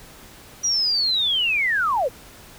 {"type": "linear sweep", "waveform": "sine", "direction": "down", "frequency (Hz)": [5840, 447.7], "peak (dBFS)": -18, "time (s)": [0.63, 2.09], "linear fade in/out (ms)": 20, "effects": ["pink hiss -45 dBFS RMS until 2.58 s"]}